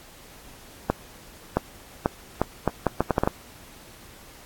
accelerating click train, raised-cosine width 1 ms, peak -5 dBFS, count 11, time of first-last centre 0.9-3.275 s, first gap 670 ms, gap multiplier 0.73, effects pink hiss -48 dBFS RMS until 4.45 s + AAC 64 kbps

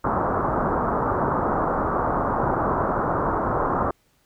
white low-pass noise, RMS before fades -23 dBFS, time 0.04-3.91 s, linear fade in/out 5 ms, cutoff 1300 Hz, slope 48 dB/octave, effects pink hiss -64 dBFS RMS until 4.25 s

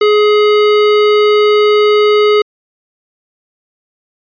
square tone, 420 Hz, G#4, 19 cents sharp, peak -7 dBFS, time 0.01-2.42 s, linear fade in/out 5 ms, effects resampled to 11025 Hz

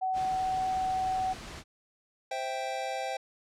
sine tone, 752 Hz, F#5, 28 cents sharp, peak -27 dBFS, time 0.01-1.34 s, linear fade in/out 20 ms
pink noise, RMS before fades -43 dBFS, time 0.13-1.64 s, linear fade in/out 50 ms
square chord, C major, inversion none, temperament equal, 523.3 / 659.3 / 784 Hz, C5 / E5 / G5, 0 / 0 / 0 cents, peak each -38 / -39 / -35 dBFS, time 2.31-3.17 s, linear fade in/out 5 ms
effects low-pass 7000 Hz 12 dB/octave

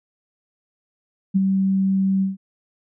sine tone with ADSR envelope, 192.5 Hz, G3, 31 cents flat, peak -12 dBFS, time 1.34-2.37 s, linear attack 22 ms, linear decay 23 ms, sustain -4 dB, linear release 150 ms, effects none

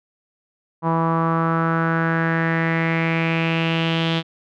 sawtooth tone with low-pass filter sweep, 164.3 Hz, E3, 5 cents flat, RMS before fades -20 dBFS, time 0.82-4.23 s, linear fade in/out 50 ms, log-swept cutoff 1000 to 3400 Hz, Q 4.7, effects none

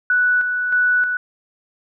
sine tone with tremolo, 1480 Hz, F#6, in tune, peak -13 dBFS, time 0.1-1.17 s, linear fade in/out 2 ms, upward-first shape square, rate 1.6 Hz, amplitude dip 45%, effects none

